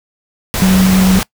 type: tone in noise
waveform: sine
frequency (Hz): 188.1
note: F#3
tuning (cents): +29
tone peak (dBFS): -7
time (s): 0.62-1.19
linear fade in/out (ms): 0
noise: pink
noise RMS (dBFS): -17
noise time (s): 0.54-1.23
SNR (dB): +7
effects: noise-tail reverb RT60 0.1 s tail -22 dB re dry